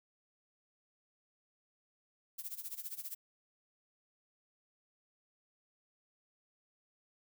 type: noise with tremolo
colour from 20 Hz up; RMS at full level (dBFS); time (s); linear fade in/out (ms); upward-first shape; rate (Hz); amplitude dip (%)
violet; -41; 2.38-3.15; 10; sine; 15; 85
effects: none